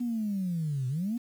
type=linear two-way sweep; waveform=sine; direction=down then up; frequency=246.9 to 123.47 to 246.9 Hz; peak=-27 dBFS; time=0-1.18 s; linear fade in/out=10 ms; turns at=0.88 s; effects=tanh soft clip ceiling -23 dBFS + 9-bit